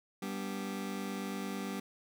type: chord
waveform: sawtooth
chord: G major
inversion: none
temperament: just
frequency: 196 / 245 / 294 Hz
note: G3 / B3 / D4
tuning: 0 / -14 / +2 cents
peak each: -34 / -38 / -40 dBFS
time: 0.22-1.8 s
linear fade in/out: 5 ms
effects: none